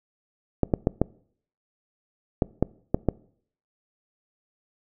clicks, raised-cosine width 2 ms, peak -6 dBFS, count 8, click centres 0.633 / 0.738 / 0.871 / 1.016 / 2.422 / 2.626 / 2.945 / 3.087 s, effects noise-tail reverb RT60 0.6 s tail -23 dB re dry

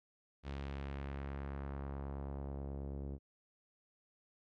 sawtooth tone with low-pass filter sweep, 69.3 Hz, C#2, in tune, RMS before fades -43 dBFS, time 0.43-3.19 s, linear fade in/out 50 ms, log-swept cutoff 3900 to 420 Hz, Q 1.1, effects none

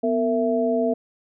sine tone cluster, 247.5 / 457.4 / 665 Hz, B3 / A#4 / E5, +4 / -33 / +15 cents, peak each -23 dBFS, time 0.03-0.94 s, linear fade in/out 10 ms, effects none

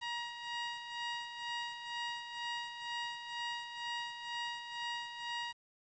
15% pulse tone with tremolo, 949 Hz, A#5, 31 cents sharp, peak -30 dBFS, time 0.01-5.53 s, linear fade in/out 20 ms, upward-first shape sine, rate 2.1 Hz, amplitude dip 60%, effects resampled to 16000 Hz + 10-bit

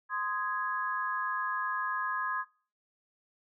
sine chord, Ab major, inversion first, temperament just, 1038.3 / 1245.9 / 1661.2 Hz, C6 / Eb6 / Ab6, -14 / +2 / 0 cents, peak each -34 / -36 / -34 dBFS, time 0.09-2.45 s, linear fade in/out 50 ms, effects noise-tail reverb RT60 0.4 s tail -22 dB re dry

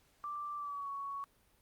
sine tone with pitch glide, 1174.7 to 1115.8 Hz, D6 to C#6, 0 to +11 cents, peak -38 dBFS, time 0.24-1.24 s, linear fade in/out 0 ms, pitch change -89 cents, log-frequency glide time 0.57-0.88 s, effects pink hiss -70 dBFS RMS until 1.61 s + Opus 48 kbps

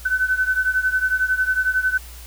sine beating tone pair, 1510 / 1521 Hz, F#6 / F#6, +35 / +47 cents, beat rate 11 Hz, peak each -19 / -22 dBFS, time 0.05-1.98 s, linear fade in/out 10 ms, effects added 60 Hz sine -37 dBFS peak until 2.26 s + white hiss -43 dBFS RMS until 2.26 s

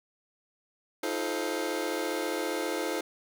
sawtooth chord, F dominant seventh, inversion third, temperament just, 314.3 / 349.2 / 436.5 / 523.8 Hz, Eb4 / F4 / A4 / C5, +18 / 0 / -14 / +2 cents, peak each -31 dBFS, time 1.03-3.01 s, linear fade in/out 5 ms, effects none

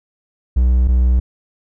triangle tone pair in turn, 62.1 / 62.1 Hz, B1 / B1, +10 / +10 cents, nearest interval unison, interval 0 cents, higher neither, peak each -8 dBFS, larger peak neither, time 0.56-0.88 / 0.88-1.2 s, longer neither, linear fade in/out 10 ms, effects none

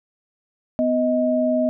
sine tone pair together, 250 / 628.8 Hz, B3 / D#5, +21 / +18 cents, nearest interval octave + major third, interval 1597 cents, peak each -20 / -19 dBFS, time 0.79-1.69 s, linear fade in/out 0 ms, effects none

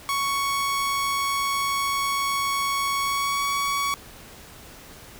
sawtooth tone with pitch glide, 1112 to 1123.6 Hz, C#6 to C#6, +5 to +23 cents, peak -19 dBFS, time 0.09-3.94 s, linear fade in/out 0 ms, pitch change +18 cents, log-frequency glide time 3-3.44 s, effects pink hiss -45 dBFS RMS until 5.19 s

